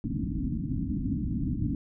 white low-pass noise, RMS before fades -30 dBFS, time 0.04-1.75 s, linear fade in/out 2 ms, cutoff 300 Hz, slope 96 dB/octave, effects none

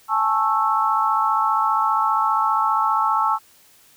sine chord, A major seventh, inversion third, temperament just, 825 / 880 / 1100 / 1320 Hz, G#5 / A5 / C#6 / E6, -12 / 0 / -14 / +2 cents, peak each -27 / -21 / -22 / -21 dBFS, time 0.08-3.39 s, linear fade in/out 50 ms, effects white hiss -53 dBFS RMS until 3.96 s

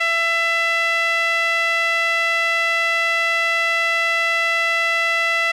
sawtooth tone with band-pass filter, 668 Hz, E5, 23 cents sharp, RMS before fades -19 dBFS, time 0-5.52 s, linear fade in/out 10 ms, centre 2200 Hz, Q 2.9, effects none

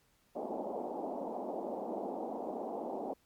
white band-pass noise, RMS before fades -39 dBFS, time 0.35-3.14 s, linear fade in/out 10 ms, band 210 to 840 Hz, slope 48 dB/octave, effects pink hiss -71 dBFS RMS until 3.25 s + MP3 96 kbps

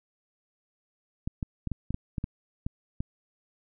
clicks, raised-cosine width 5 ms, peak -18 dBFS, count 10, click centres 1.275 / 1.428 / 1.673 / 1.717 / 1.906 / 1.944 / 2.182 / 2.241 / 2.665 / 3.005 s, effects none

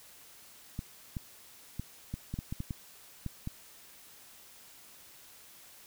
clicks, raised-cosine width 5 ms, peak -23 dBFS, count 11, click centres 0.791 / 1.168 / 1.796 / 2.14 / 2.34 / 2.389 / 2.525 / 2.604 / 2.708 / 3.263 / 3.474 s, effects white hiss -55 dBFS RMS until 5.86 s

